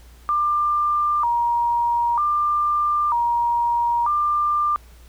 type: tone with vibrato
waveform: sine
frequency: 1062 Hz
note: C6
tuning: 25 cents sharp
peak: -17 dBFS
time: 0.29-4.76 s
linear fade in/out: 0 ms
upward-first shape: square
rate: 0.53 Hz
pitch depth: 200 cents each way
effects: added 59 Hz sine -44 dBFS peak until 5.08 s + pink hiss -53 dBFS RMS until 5.08 s